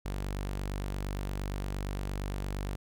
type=tone; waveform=sawtooth; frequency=48.66 Hz; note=G1; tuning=12 cents flat; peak=-29 dBFS; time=0.05-2.76 s; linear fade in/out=10 ms; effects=none